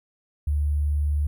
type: tone with sample-and-hold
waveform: sine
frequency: 73.42 Hz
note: D2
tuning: in tune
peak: -20 dBFS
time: 0.47-1.27 s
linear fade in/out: 5 ms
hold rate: 11025 Hz
effects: none